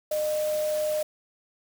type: tone in noise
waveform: sine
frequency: 610 Hz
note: D#5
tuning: 34 cents flat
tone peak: -24 dBFS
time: 0.11-1.03 s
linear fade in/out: 5 ms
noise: white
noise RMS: -39 dBFS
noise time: 0.11-1.03 s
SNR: +12 dB
effects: none